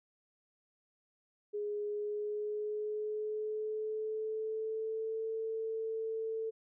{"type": "tone with pitch glide", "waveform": "sine", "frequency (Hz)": [415.3, 445.1], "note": ["G#4", "A4"], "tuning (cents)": [0, 20], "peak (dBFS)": -34, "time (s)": [1.53, 6.51], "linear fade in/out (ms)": 20, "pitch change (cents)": 120, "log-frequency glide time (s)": [1.85, 5.28], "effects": []}